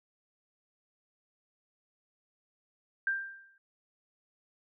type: tone with exponential decay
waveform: sine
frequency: 1583 Hz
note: G6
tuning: 17 cents sharp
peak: -25 dBFS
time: 3.07-3.58 s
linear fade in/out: 2 ms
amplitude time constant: 110 ms
effects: none